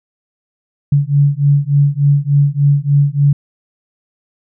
sine beating tone pair, 141.1 / 144.5 Hz, C#3 / D3, +31 / -28 cents, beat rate 3.4 Hz, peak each -12 dBFS, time 0.92-3.33 s, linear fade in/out 5 ms, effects none

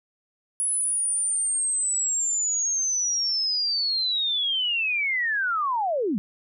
sine linear sweep, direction down, 10310 to 178.3 Hz, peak -22 dBFS, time 0.6-6.18 s, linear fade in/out 0 ms, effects none

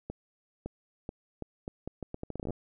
accelerating click train, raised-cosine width 2 ms, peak -23 dBFS, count 18, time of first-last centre 0.1-2.506 s, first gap 560 ms, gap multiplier 0.77, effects none

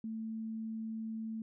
sine tone, 222.1 Hz, A3, 16 cents sharp, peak -37 dBFS, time 0.04-1.42 s, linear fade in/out 2 ms, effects none

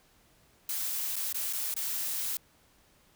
blue noise with dropouts, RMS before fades -33 dBFS, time 0.69-2.37 s, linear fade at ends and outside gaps 2 ms, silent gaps 1.158-1.164 / 1.327-1.344 / 1.528-1.532 / 1.741-1.764 s, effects pink hiss -64 dBFS RMS until 3.15 s

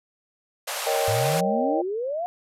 pink band-pass noise, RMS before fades -30 dBFS, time 0.67-1.41 s, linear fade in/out 10 ms, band 490 to 14000 Hz, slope 96 dB/octave
sine chord, Eb dominant seventh, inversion second, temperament equal, 466.2 / 554.4 / 622.3 / 784 Hz, Bb4 / Db5 / Eb5 / G5, 0 / 0 / 0 / 0 cents, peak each -28 / -27 / -27 / -27 dBFS, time 0.86-1.82 s, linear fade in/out 10 ms
sine exponential sweep, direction up, 101.7 to 729 Hz, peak -25 dBFS, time 1.08-2.26 s, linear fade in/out 0 ms
effects none

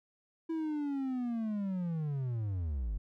triangle linear sweep, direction down, 329.6 to 44.83 Hz, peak -30 dBFS, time 0.49-2.98 s, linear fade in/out 10 ms, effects none

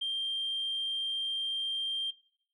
sine tone, 3177 Hz, G7, 23 cents sharp, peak -29 dBFS, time 0.01-2.11 s, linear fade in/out 10 ms, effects noise-tail reverb RT60 0.6 s tail -20 dB re dry + tanh soft clip ceiling -27 dBFS

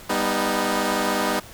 10% pulse chord, G augmented, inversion none, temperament equal with one note detuned, 198.73 / 246.9 / 311.1 Hz, G3 / B3 / D#4, +24 / 0 / 0 cents, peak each -17 dBFS, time 0.09-1.4 s, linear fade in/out 10 ms, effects pink hiss -43 dBFS RMS until 1.53 s

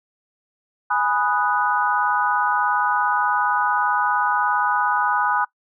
sine chord, G# minor seventh, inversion none, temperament equal, 830.6 / 987.8 / 1244.5 / 1480 Hz, G#5 / B5 / D#6 / F#6, 0 / 0 / 0 / 0 cents, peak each -23 dBFS, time 0.9-5.45 s, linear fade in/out 10 ms, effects noise-tail reverb RT60 0.1 s tail -21 dB re dry

